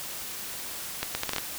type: accelerating click train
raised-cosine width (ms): 0.2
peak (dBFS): -10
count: 7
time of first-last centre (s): 1.03-1.383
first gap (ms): 120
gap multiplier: 0.7
effects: white hiss -37 dBFS RMS until 1.58 s